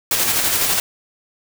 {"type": "noise with tremolo", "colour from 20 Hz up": "white", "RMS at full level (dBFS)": -17, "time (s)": [0.11, 0.8], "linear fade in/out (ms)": 2, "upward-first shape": "square", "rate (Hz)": 12, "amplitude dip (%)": 30, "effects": []}